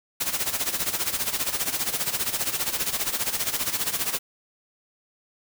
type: noise with tremolo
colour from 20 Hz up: white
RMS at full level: -24 dBFS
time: 0.2-4.19 s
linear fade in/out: 10 ms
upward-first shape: sine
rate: 15 Hz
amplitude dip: 75%
effects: none